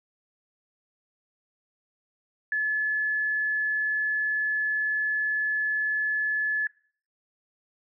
sine tone, 1719 Hz, A6, 41 cents flat, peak -23 dBFS, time 2.52-6.67 s, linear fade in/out 2 ms, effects noise-tail reverb RT60 0.5 s tail -22 dB re dry

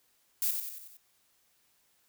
violet noise with echo, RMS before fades -29 dBFS, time 0.42-0.51 s, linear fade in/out 2 ms, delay 92 ms, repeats 5, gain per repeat -5 dB, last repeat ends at 0.97 s, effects white hiss -70 dBFS RMS until 2.08 s

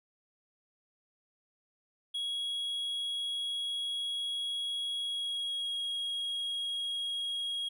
triangle tone with pitch glide, 3322 to 3291 Hz, G#7 to G#7, 0 to -16 cents, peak -31 dBFS, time 2.14-7.69 s, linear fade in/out 10 ms, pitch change -16 cents, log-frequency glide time 4.99-5.77 s, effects none

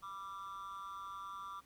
triangle tone with amplitude modulation, 1174.7 Hz, D6, in tune, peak -38 dBFS, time 0.02-1.61 s, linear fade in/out 20 ms, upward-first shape sine, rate 190 Hz, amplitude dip 90%, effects pink hiss -67 dBFS RMS until 1.65 s

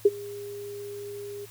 sine tone with ADSR envelope, 406.9 Hz, G#4, 35 cents flat, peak -11 dBFS, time 0.05-1.46 s, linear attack 7 ms, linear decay 36 ms, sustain -24 dB, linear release 18 ms, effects added 109 Hz sine -50 dBFS peak until 1.5 s + white hiss -50 dBFS RMS until 1.5 s

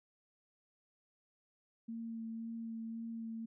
sine tone with vibrato, 227.2 Hz, A#3, 44 cents flat, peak -40 dBFS, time 1.88-3.46 s, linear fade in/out 10 ms, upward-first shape sine, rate 1.9 Hz, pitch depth 14 cents each way, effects none

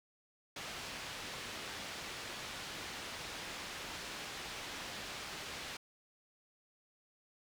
white low-pass noise, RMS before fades -45 dBFS, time 0.56-5.77 s, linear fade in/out 5 ms, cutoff 4100 Hz, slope 12 dB/octave, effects none

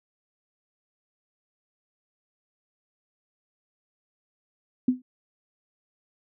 sine tone with exponential decay, 252.7 Hz, B3, 40 cents sharp, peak -14 dBFS, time 4.88-5.02 s, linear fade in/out 5 ms, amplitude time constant 29 ms, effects none

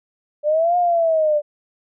sine linear two-way sweep, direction up then down, 585 to 716 to 585 Hz, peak -14 dBFS, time 0.43-1.42 s, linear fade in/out 50 ms, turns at 0.77 s, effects none

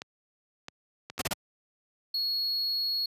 clicks, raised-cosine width 0.2 ms, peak -21 dBFS, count 4, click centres 0.019 / 0.684 / 1.1 / 1.18 s
pink noise bursts, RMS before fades -29 dBFS, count 3, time 1.19-1.335 s, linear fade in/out 5 ms, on 27 ms, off 32 ms
triangle tone, 4332 Hz, C#8, 41 cents flat, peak -26 dBFS, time 2.14-3.06 s, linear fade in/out 5 ms
effects high-pass 100 Hz 12 dB/octave + resampled to 32000 Hz

